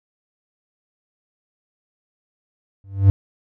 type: tone with exponential growth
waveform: triangle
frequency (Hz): 98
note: G2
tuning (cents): 0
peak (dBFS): -3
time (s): 2.84-3.1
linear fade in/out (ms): 0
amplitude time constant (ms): 55
effects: none